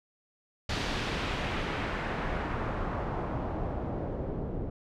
pink noise with low-pass filter sweep, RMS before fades -33 dBFS, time 0.69-4.7 s, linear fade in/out 5 ms, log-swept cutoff 4300 to 410 Hz, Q 1.1, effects none

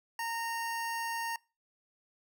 25% pulse tone, 922 Hz, A#5, 19 cents flat, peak -30 dBFS, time 0.19-1.36 s, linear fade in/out 2 ms, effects noise-tail reverb RT60 0.3 s tail -24 dB re dry

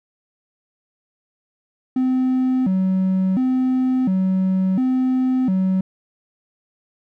triangle tone with vibrato, 220 Hz, A3, in tune, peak -13 dBFS, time 1.96-5.81 s, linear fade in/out 5 ms, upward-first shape square, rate 0.71 Hz, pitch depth 270 cents each way, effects tanh soft clip ceiling -9 dBFS

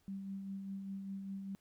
sine tone with tremolo, 195.1 Hz, G3, 8 cents flat, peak -39 dBFS, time 0.08-1.55 s, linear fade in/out 0 ms, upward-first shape sine, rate 5 Hz, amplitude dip 35%, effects pink hiss -74 dBFS RMS until 1.6 s

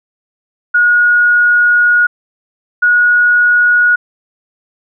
sine tone pair in turn, 1446 / 1453.1 Hz, F#6 / F#6, -40 / -32 cents, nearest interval unison, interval 8 cents, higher second, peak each -6 dBFS, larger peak neither, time 0.74-2.07 / 2.82-3.96 s, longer first, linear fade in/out 10 ms, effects none

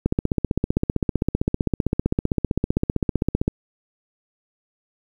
click train, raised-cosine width 3 ms, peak -6 dBFS, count 54, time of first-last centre 0.06-3.479 s, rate 15.5 Hz, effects 8-bit

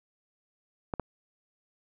clicks, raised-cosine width 1 ms, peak -17 / -17 dBFS, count 2, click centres 0.938 / 0.997 s, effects none

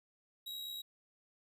45% pulse tone with amplitude modulation, 3838 Hz, A#7, 50 cents sharp, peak -40 dBFS, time 0.46-0.82 s, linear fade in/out 10 ms, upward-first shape sine, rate 67.9 Hz, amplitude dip 40%, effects none

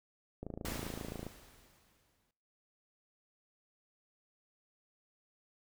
click train, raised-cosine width 2 ms, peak -28 dBFS, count 24, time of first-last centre 0.43-1.266 s, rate 27.5 Hz
pink noise with exponential decay, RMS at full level -40 dBFS, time 0.65-2.31 s, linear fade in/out 2 ms, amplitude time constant 360 ms
effects noise-tail reverb RT60 0.7 s tail -19 dB re dry

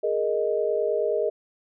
sine chord, Ab suspended second, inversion none, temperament equal with one note detuned, 416.7 / 466.2 / 622.3 Hz, Ab4 / Bb4 / Eb5, +6 / 0 / 0 cents, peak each -26 dBFS, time 0.03-1.3 s, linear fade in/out 10 ms, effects none

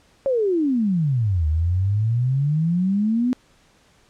sine exponential two-way sweep, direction down then up, 559 to 75.4 to 255.8 Hz, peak -17 dBFS, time 0.26-3.33 s, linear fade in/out 0 ms, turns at 1.47 s, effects pink hiss -57 dBFS RMS until 4.09 s + low-pass 8000 Hz 12 dB/octave

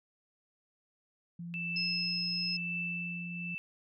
sine tone with pitch glide, 171.2 to 173.89 Hz, F3 to F3, -34 to -7 cents, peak -39 dBFS, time 1.39-3.55 s, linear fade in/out 5 ms, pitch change +27 cents, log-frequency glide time 1.68-2.71 s
sine tone with tremolo, 2648 Hz, E7, 7 cents sharp, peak -33 dBFS, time 1.54-3.58 s, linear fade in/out 0 ms, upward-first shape triangle, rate 1 Hz, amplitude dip 65%
sine tone, 5160 Hz, E8, 38 cents flat, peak -32 dBFS, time 1.76-2.57 s, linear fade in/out 5 ms
effects none

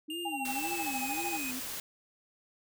sine tone with vibrato, 296.4 Hz, D4, 16 cents sharp, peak -38 dBFS, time 0.08-1.6 s, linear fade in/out 10 ms, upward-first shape sine, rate 1.9 Hz, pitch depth 270 cents each way
square tone with pitch glide, 2814 to 2507 Hz, F7 to D#7, +12 to +12 cents, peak -38 dBFS, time 0.1-1.51 s, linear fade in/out 2 ms, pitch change -200 cents, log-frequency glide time 0.23-1.1 s
sine tone with tremolo, 810 Hz, G#5, 43 cents flat, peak -32 dBFS, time 0.25-1.38 s, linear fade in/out 5 ms, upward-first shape sine, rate 13 Hz, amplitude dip 95%
white noise, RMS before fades -39 dBFS, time 0.45-1.8 s, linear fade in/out 2 ms
effects none

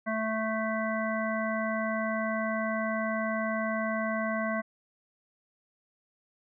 harmonic tone, 220 Hz, A3, in tune, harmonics 1 / 3 / 5 / 7 / 9, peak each -32 / -32 / -36 / -37 / -37 dBFS, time 0.06-4.62 s, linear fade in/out 20 ms, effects none

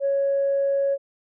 sine tone, 554.4 Hz, C#5, in tune, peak -18 dBFS, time 0-0.98 s, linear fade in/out 50 ms, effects tanh soft clip ceiling -15 dBFS

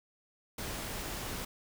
pink noise, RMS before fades -39 dBFS, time 0.58-1.45 s, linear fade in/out 5 ms, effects none

